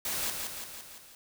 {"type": "noise with echo", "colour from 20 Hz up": "white", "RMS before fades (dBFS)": -33, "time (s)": [0.05, 0.3], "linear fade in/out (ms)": 2, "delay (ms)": 170, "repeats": 5, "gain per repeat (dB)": -4, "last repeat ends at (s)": 1.15, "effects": []}